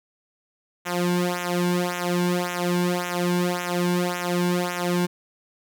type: tone with flanger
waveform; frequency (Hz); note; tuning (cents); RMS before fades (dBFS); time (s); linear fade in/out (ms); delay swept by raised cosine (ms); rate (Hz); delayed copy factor
sawtooth; 177.1; F3; +24; -24; 0.85-5.07; 20; 0.21 to 1.61; 1.8; -0.95
effects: none